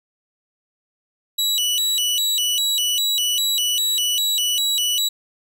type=tone with vibrato; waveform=sawtooth; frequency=3395 Hz; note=G#7; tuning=37 cents sharp; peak=-15 dBFS; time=1.38-5.09 s; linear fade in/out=10 ms; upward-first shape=square; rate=2.5 Hz; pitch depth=240 cents each way; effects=none